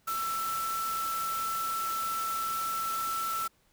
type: tone in noise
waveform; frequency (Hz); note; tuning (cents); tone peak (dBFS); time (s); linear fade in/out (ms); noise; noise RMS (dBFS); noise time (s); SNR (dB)
sine; 1329; E6; +14; -30; 0.07-3.48; 10; white; -39; 0.07-3.48; +6
effects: pink hiss -68 dBFS RMS until 3.72 s